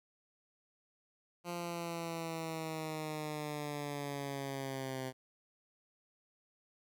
10% pulse linear sweep, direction down, 174.61 to 129.5 Hz, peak -30 dBFS, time 1.44-5.13 s, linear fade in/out 50 ms, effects none

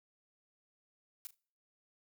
blue noise with echo, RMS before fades -44 dBFS, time 1.25-1.27 s, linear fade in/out 0 ms, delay 37 ms, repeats 2, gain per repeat -14 dB, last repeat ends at 1.344 s, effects noise-tail reverb RT60 0.5 s tail -25 dB re dry

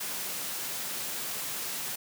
white high-pass noise, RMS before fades -35 dBFS, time 0-1.96 s, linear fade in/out 10 ms, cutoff 110 Hz, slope 48 dB/octave, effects none

